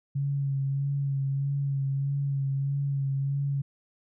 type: tone with vibrato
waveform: sine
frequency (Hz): 138.59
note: C#3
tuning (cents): 0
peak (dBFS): -25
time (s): 0.15-3.62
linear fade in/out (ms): 10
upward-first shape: sine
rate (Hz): 1.6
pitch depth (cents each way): 26
effects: none